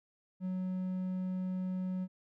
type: tone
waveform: triangle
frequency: 185 Hz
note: F#3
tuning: in tune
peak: -31 dBFS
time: 0.4-2.08 s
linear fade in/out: 50 ms
effects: none